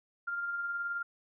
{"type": "tone with tremolo", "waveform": "sine", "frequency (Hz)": 1396.9, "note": "F6", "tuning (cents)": 0, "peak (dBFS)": -31, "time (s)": [0.27, 1.03], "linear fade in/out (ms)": 10, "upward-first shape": "sine", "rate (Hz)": 19, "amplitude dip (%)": 35, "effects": []}